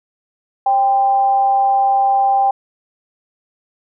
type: tone with amplitude modulation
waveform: sine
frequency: 790 Hz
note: G5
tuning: 13 cents sharp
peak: -9 dBFS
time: 0.66-2.51 s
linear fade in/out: 5 ms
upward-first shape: sine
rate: 242 Hz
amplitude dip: 40%
effects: none